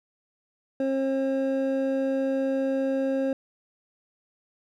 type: tone pair together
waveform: triangle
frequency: 268.5 / 537 Hz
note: C4 / C5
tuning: +45 / +45 cents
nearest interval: octave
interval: 1200 cents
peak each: -24 dBFS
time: 0.8-3.33 s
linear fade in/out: 2 ms
effects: none